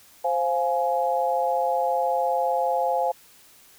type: chord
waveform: sine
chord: F minor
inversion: second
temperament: just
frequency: 523.8 / 698.5 / 838.1 Hz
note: C5 / F5 / Ab5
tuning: +2 / 0 / +16 cents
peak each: -25 dBFS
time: 0.24-3.12 s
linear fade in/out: 10 ms
effects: white hiss -53 dBFS RMS until 3.78 s